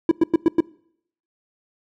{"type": "tone bursts", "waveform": "triangle", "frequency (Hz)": 329.6, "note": "E4", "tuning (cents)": 0, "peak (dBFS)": -9, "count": 5, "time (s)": [0.09, 0.605], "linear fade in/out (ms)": 2, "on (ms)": 23, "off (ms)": 100, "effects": ["noise-tail reverb RT60 0.7 s tail -24 dB re dry"]}